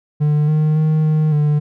triangle tone with pitch steps, 149.4 / 153.8 / 155.8 / 154.8 / 148.8 Hz, D3 / D#3 / D#3 / D#3 / D3, +30 / -20 / +3 / -9 / +23 cents, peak -10 dBFS, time 0.2-1.6 s, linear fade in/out 20 ms, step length 280 ms, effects none

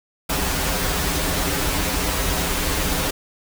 pink noise with comb filter, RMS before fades -22 dBFS, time 0.29-3.11 s, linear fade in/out 10 ms, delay 8.7 ms, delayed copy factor -0.95, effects none

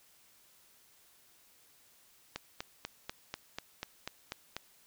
click train, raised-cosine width 0.2 ms, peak -20 dBFS, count 10, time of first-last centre 2.36-4.566 s, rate 4.08 Hz, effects white hiss -64 dBFS RMS until 4.86 s

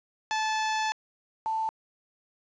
sawtooth / sine tone pair in turn, 870 / 884.7 Hz, A5 / A5, -20 / +9 cents, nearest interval unison, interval 29 cents, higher second, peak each -22 / -26 dBFS, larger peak first, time 0.31-0.92 / 1.46-1.69 s, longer first, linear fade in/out 0 ms, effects resampled to 16000 Hz + 9-bit

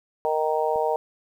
harmonic tone, 155.56 Hz, D#3, in tune, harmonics 3 / 4 / 5 / 6, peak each -25 / -26 / -27 / -28 dBFS, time 0.25-0.96 s, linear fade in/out 0 ms
click, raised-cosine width 3 ms, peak -32 dBFS, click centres 0.759 s
effects 9-bit

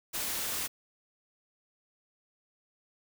white noise, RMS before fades -34 dBFS, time 0.13-0.68 s, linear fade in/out 20 ms, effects none

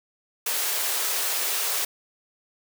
white high-pass noise, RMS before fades -26 dBFS, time 0.46-1.85 s, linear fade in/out 5 ms, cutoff 370 Hz, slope 48 dB/octave, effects none

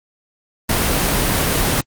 pink noise, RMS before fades -17 dBFS, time 0.69-1.81 s, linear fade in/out 5 ms, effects Opus 24 kbps

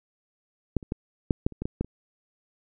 clicks, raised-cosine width 3 ms, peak -10 / -28 / -15 / -8 / -9 / -29 / -18 / -16 / -13 / -28 dBFS, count 10, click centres 0.767 / 0.828 / 0.921 / 1.308 / 1.465 / 1.523 / 1.62 / 1.655 / 1.81 / 1.846 s, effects none

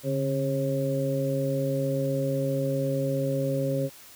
harmonic tone with a mistuned harmonic, 135.4 Hz, C#3, 40 cents flat, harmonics 1 / 2 / 3 / 4, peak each -28 / -31 / -34 / -28 dBFS, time 0.03-3.9 s, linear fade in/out 50 ms, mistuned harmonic 1, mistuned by +77 cents, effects white hiss -49 dBFS RMS until 4.15 s

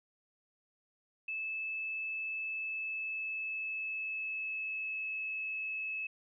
sine tone with pitch glide, 2617 to 2594 Hz, E7 to E7, -13 to -28 cents, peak -35 dBFS, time 1.28-6.07 s, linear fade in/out 5 ms, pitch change -15 cents, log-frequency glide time 2.45-5.06 s, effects none

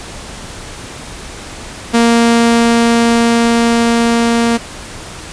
sawtooth tone with level ramp, 233.1 Hz, A#3, in tune, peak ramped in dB -3 to -6 dBFS, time 1.93-4.58 s, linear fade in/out 20 ms, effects pink hiss -29 dBFS RMS until 5.32 s + resampled to 22050 Hz

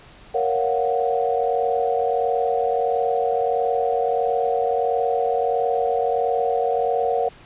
sine chord, Gb major seventh, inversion first, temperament equal, 466.2 / 554.4 / 698.5 / 740 Hz, Bb4 / Db5 / F5 / Gb5, 0 / 0 / 0 / 0 cents, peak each -22 / -26 / -26 / -23 dBFS, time 0.34-7.29 s, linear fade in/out 10 ms, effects pink hiss -47 dBFS RMS until 7.45 s + resampled to 8000 Hz

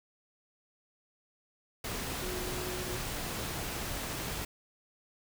sine tone in noise, 364.3 Hz, F#4, 27 cents flat, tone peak -40 dBFS, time 2.22-2.97 s, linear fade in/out 5 ms, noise pink, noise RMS -37 dBFS, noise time 1.84-4.45 s, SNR -6 dB, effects none

